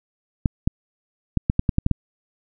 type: clicks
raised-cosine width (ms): 5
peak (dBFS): -5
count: 9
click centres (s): 0.458 / 0.675 / 1.373 / 1.499 / 1.594 / 1.692 / 1.784 / 1.864 / 1.913
effects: none